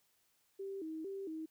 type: tone with vibrato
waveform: sine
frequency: 352.3 Hz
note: F4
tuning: 15 cents sharp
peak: -40 dBFS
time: 0.59-1.46 s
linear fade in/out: 10 ms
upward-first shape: square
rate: 2.2 Hz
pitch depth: 180 cents each way
effects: white hiss -75 dBFS RMS until 1.5 s